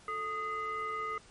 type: tone with frequency modulation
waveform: sine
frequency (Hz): 1242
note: D#6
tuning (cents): -3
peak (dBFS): -33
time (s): 0.08-1.18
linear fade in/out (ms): 2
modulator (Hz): 802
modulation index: 0.72
effects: pink hiss -58 dBFS RMS until 1.3 s + MP3 48 kbps